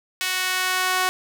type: tone with high-pass filter sweep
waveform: sawtooth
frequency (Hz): 370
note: F#4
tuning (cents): 0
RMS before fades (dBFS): -23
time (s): 0.21-1.09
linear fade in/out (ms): 0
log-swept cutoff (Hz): 2200 to 960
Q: 1.1
effects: none